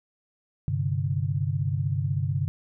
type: chord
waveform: sine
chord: G suspended fourth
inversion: none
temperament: equal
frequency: 98 / 130.81 / 146.83 Hz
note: G2 / C3 / D3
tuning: 0 / 0 / 0 cents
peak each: -28 dBFS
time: 0.68-2.48 s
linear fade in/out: 0 ms
effects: none